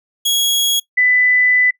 sawtooth / sine tone pair in turn, 3322 / 1995.9 Hz, G#7 / B6, 0 / +18 cents, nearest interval major sixth, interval 882 cents, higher first, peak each -10 dBFS, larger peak neither, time 0.25-0.8 / 0.97-1.71 s, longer second, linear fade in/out 10 ms, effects noise-tail reverb RT60 0.1 s tail -20 dB re dry

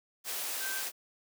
sine tone in noise, 1559 Hz, G6, 10 cents flat, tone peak -37 dBFS, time 0.59-0.83 s, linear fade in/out 50 ms, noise white, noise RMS -36 dBFS, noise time 0.24-0.92 s, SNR -4 dB, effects high-pass 400 Hz 12 dB/octave

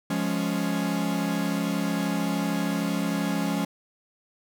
45% pulse chord, Db major, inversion first, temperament equal, 174.61 / 207.7 / 277.2 Hz, F3 / Ab3 / Db4, 0 / 0 / 0 cents, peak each -29 dBFS, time 0.1-3.65 s, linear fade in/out 5 ms, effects none

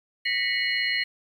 sine tone cluster, 1865 / 1981 / 2208 / 2908 / 4206 Hz, A#6 / B6 / C#7 / F#7 / C8, 0 / +5 / -7 / -31 / +8 cents, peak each -33 / -27 / -29 / -31 / -30 dBFS, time 0.25-1.04 s, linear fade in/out 10 ms, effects 9-bit

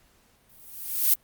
violet noise with exponential growth, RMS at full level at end -17 dBFS, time 0.49-1.14 s, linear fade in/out 5 ms, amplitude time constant 140 ms, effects pink hiss -62 dBFS RMS until 1.23 s + Opus 48 kbps

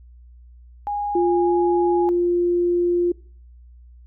sine tone with pitch glide, 822 to 832 Hz, G#5 to G#5, -18 to +3 cents, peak -22 dBFS, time 0.87-2.09 s, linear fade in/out 0 ms, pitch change +21 cents, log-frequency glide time 1.44-1.49 s
sine tone, 350 Hz, F4, 4 cents sharp, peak -16 dBFS, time 1.15-3.12 s, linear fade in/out 5 ms
effects noise-tail reverb RT60 0.5 s tail -24 dB re dry + added 60 Hz sine -43 dBFS peak until 4.06 s

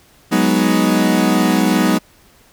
40% pulse chord, G# minor seventh, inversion third, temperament equal, 185 / 207.7 / 246.9 / 311.1 Hz, F#3 / G#3 / B3 / D#4, 0 / 0 / 0 / 0 cents, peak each -17 dBFS, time 0.31-1.99 s, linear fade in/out 20 ms, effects pink hiss -50 dBFS RMS until 2.52 s

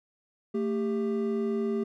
triangle tone pair together, 223.8 / 397.3 Hz, A3 / G4, +30 / +23 cents, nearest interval minor seventh, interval 993 cents, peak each -27 dBFS, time 0.54-1.84 s, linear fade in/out 10 ms, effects none

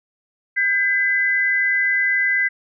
sine tone pair together, 1597.8 / 2013 Hz, G6 / B6, +33 / +33 cents, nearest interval major third, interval 400 cents, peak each -21 / -17 dBFS, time 0.56-2.49 s, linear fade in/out 20 ms, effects none

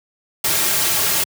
white noise with comb filter, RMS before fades -18 dBFS, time 0.44-1.24 s, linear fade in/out 5 ms, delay 4 ms, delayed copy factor -0.6, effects high-pass 100 Hz 12 dB/octave

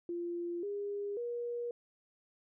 sine tone with pitch steps, 345.6 / 406.3 / 477.6 Hz, F4 / G#4 / A#4, -18 / -38 / +42 cents, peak -35 dBFS, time 0.09-1.71 s, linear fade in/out 2 ms, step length 540 ms, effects none

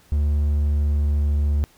triangle tone with pitch glide, 73.42 to 72.95 Hz, D2 to D2, 0 to -11 cents, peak -15 dBFS, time 0.12-1.64 s, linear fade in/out 0 ms, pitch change -11 cents, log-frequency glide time 0.36-1.44 s, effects pink hiss -55 dBFS RMS until 1.77 s

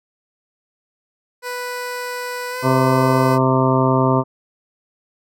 15% pulse tone with pitch glide, 493.9 to 505.2 Hz, B4 to B4, 0 to +39 cents, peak -18 dBFS, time 1.42-3.39 s, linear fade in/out 50 ms, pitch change +39 cents, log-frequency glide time 2.5-2.59 s
harmonic tone, 130.81 Hz, C3, in tune, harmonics 1 / 2 / 3 / 4 / 5 / 7 / 8 / 9, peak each -18 / -19 / -21 / -24 / -22 / -22 / -24 / -24 dBFS, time 2.62-4.24 s, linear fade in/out 50 ms
effects none

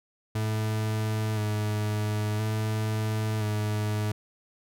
40% pulse tone with vibrato, 107.3 Hz, A2, 43 cents flat, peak -25 dBFS, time 0.35-4.12 s, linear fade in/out 5 ms, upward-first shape square, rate 0.49 Hz, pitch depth 22 cents each way, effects none

